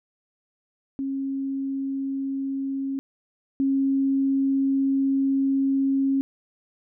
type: tone pair in turn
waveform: sine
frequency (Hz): 271.6 / 271.6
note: C#4 / C#4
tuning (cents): -35 / -35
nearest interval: unison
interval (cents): 0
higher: neither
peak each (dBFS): -25 / -19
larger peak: second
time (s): 0.99-2.99 / 3.6-6.21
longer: second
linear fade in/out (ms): 0
effects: none